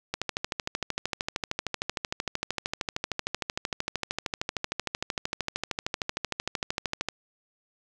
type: click train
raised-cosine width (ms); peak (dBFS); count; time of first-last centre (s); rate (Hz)
0.2; -11; 92; 0.14-7.087; 13.1
effects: none